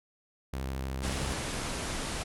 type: tone with vibrato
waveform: sawtooth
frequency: 66.2 Hz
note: C2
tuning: 21 cents sharp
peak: -29 dBFS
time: 0.53-1.34 s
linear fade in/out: 5 ms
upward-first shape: sine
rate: 13 Hz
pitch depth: 42 cents each way
type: low-pass noise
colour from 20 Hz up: pink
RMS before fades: -35 dBFS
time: 1.02-2.24 s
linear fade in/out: 20 ms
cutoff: 11000 Hz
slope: 96 dB/octave
effects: none